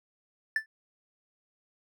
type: tone with exponential decay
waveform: triangle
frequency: 1760 Hz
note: A6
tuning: in tune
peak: -19 dBFS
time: 0.56-0.66 s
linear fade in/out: 2 ms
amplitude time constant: 20 ms
effects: none